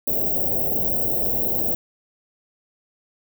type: band-stop noise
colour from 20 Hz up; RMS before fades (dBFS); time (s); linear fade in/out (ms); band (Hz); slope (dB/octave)
white; -22; 0.07-1.75; 5; 720 to 16000; 48
effects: none